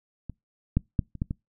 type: clicks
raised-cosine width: 5 ms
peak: -23 / -9 / -10 / -27 / -14 / -17 dBFS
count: 6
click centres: 0.297 / 0.77 / 0.992 / 1.153 / 1.219 / 1.309 s
effects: noise-tail reverb RT60 0.2 s tail -26 dB re dry